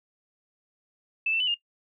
sine tone with pitch steps, 2633 / 2675 / 2996 / 2826 Hz, E7 / E7 / F#7 / F7, -3 / +25 / +21 / +20 cents, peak -23 dBFS, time 1.26-1.544 s, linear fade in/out 5 ms, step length 71 ms, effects noise-tail reverb RT60 0.1 s tail -18 dB re dry

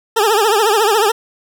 20% pulse tone with vibrato, 426.9 Hz, G#4, 48 cents sharp, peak -6 dBFS, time 0.16-1.12 s, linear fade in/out 10 ms, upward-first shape triangle, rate 14 Hz, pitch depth 160 cents each way, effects none

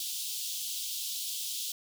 pink high-pass noise, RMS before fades -36 dBFS, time 0-1.72 s, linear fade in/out 2 ms, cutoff 3100 Hz, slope 48 dB/octave, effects none

